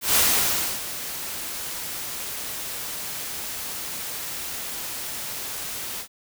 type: noise with ADSR envelope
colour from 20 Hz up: white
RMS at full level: -18 dBFS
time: 0.01-6.08 s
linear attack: 140 ms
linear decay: 650 ms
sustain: -14 dB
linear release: 87 ms
effects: none